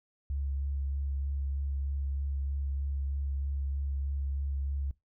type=tone with vibrato; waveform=sine; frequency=69.3 Hz; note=C#2; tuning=in tune; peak=-30 dBFS; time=0.3-4.91 s; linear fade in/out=0 ms; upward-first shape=sine; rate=3.2 Hz; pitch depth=15 cents each way; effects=noise-tail reverb RT60 0.2 s tail -22 dB re dry